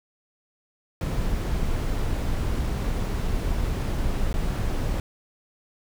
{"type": "noise with dropouts", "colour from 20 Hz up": "brown", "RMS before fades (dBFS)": -25, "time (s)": [1.01, 5], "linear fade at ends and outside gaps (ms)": 1, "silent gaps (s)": [4.329, 4.34], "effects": []}